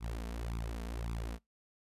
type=tone with flanger; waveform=sawtooth; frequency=57 Hz; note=A#1; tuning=38 cents flat; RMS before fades=-39 dBFS; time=0-1.39 s; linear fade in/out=50 ms; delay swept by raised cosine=0.81 to 4.51 ms; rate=1.8 Hz; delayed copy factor=+0.95; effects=noise-tail reverb RT60 0.2 s tail -25 dB re dry + resampled to 32000 Hz